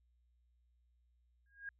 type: tone with exponential growth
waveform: sine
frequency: 1630 Hz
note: G#6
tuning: 33 cents flat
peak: -39 dBFS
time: 1.46-1.69 s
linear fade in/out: 2 ms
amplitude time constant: 48 ms
effects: added 60 Hz sine -70 dBFS peak until 1.79 s